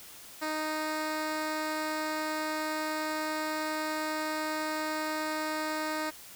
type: tone with low-pass filter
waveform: 10% pulse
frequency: 310 Hz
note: D#4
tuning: 6 cents flat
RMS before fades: -33 dBFS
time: 0.41-6.11 s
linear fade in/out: 20 ms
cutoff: 8400 Hz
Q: 0.66
effects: white hiss -49 dBFS RMS until 6.35 s